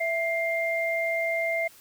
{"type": "tone pair together", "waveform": "sine", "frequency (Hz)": [662.4, 2100], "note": ["E5", "C7"], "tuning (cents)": [8, 6], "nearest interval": "octave + minor sixth", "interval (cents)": 1998, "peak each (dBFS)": -27, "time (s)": [0, 1.68], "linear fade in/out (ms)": 10, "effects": ["white hiss -53 dBFS RMS until 1.8 s"]}